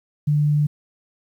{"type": "tone", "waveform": "sine", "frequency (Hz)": 148.2, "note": "D3", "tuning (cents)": 16, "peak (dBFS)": -15, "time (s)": [0.27, 0.67], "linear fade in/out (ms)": 10, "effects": ["9-bit"]}